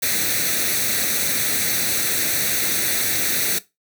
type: noise with comb filter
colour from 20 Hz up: white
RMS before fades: -21 dBFS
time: 0.02-3.59 s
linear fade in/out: 10 ms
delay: 0.49 ms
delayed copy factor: +0.7
effects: noise-tail reverb RT60 0.2 s tail -17 dB re dry + high-pass 100 Hz 12 dB/octave